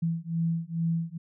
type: beating tone pair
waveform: sine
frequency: 164.81 / 167.11 Hz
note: E3 / E3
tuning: 0 / +24 cents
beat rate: 2.3 Hz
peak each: -29 / -29 dBFS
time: 0.02-1.18 s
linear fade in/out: 10 ms
effects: none